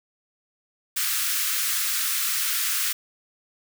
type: high-pass noise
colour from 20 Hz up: white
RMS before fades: -25 dBFS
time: 0.96-2.93 s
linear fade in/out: 10 ms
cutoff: 1200 Hz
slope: 48 dB/octave
effects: none